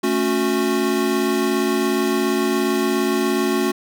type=chord; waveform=square; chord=F# minor; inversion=first; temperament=equal with one note detuned; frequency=220 / 277.2 / 364.3 Hz; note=A3 / C#4 / F#4; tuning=0 / 0 / -27 cents; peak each=-24 / -23 / -21 dBFS; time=0.03-3.72 s; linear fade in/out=10 ms; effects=none